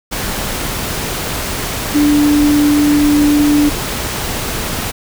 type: tone in noise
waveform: sine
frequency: 293.8 Hz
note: D4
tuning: 1 cent sharp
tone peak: -8 dBFS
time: 1.94-3.7 s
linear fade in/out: 20 ms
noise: pink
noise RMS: -20 dBFS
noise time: 0.11-4.92 s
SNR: +9 dB
effects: none